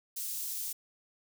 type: high-pass noise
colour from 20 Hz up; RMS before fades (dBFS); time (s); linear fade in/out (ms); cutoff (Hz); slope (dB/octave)
white; -37; 0.16-0.73; 10; 5900; 12
effects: none